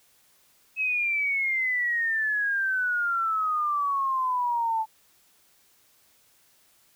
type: exponential sweep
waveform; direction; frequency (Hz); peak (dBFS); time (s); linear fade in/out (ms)
sine; down; 2583 to 873; -23; 0.76-4.86; 50
effects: white hiss -62 dBFS RMS until 6.95 s